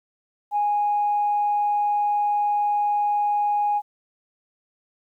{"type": "tone", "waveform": "sine", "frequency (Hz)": 827, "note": "G#5", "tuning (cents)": -8, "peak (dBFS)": -18, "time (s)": [0.51, 3.82], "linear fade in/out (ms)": 50, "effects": ["tanh soft clip ceiling -14 dBFS", "10-bit"]}